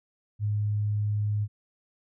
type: tone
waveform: sine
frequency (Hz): 104.5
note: G#2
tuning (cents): +11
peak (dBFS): -24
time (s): 0.39-1.48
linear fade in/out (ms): 50
effects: none